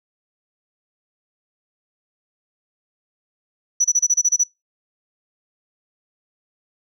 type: tone bursts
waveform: sine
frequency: 5920 Hz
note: F#8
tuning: in tune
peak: -11 dBFS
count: 9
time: 3.8-4.438 s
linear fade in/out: 10 ms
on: 46 ms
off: 28 ms
effects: noise-tail reverb RT60 0.2 s tail -24 dB re dry + tanh soft clip ceiling -10 dBFS